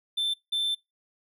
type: tone bursts at uneven times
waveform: triangle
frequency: 3547 Hz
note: A7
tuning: 13 cents sharp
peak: -23 dBFS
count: 2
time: 0.17-0.34 / 0.52-0.75 s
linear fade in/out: 10 ms
effects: noise-tail reverb RT60 0.2 s tail -23 dB re dry